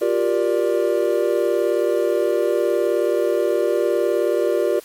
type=chord; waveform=triangle; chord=G minor seventh; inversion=third; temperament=just; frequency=352.8 / 392 / 470.4 / 588 Hz; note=F4 / G4 / Bb4 / D5; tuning=+18 / 0 / +16 / +2 cents; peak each=-20 dBFS; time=0.01-4.8 s; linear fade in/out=10 ms; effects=white hiss -45 dBFS RMS until 4.84 s + MP3 64 kbps